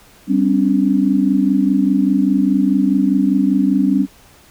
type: chord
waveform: sine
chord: G suspended fourth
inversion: none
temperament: equal with one note detuned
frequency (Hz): 196 / 261.6 / 286.5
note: G3 / C4 / D4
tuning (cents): 0 / 0 / -43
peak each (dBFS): -16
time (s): 0.27-4.07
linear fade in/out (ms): 50
effects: pink hiss -47 dBFS RMS until 4.5 s